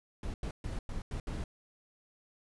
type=noise bursts at uneven times; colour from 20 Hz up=brown; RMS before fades=-37 dBFS; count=6; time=0.23-0.34 / 0.43-0.51 / 0.64-0.79 / 0.89-1.02 / 1.11-1.2 / 1.27-1.44 s; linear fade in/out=2 ms; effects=resampled to 24000 Hz